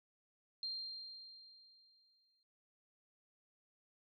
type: tone with exponential decay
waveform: sine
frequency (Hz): 4186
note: C8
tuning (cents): 0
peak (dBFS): -38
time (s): 0.63-2.43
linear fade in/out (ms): 1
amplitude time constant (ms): 390
effects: none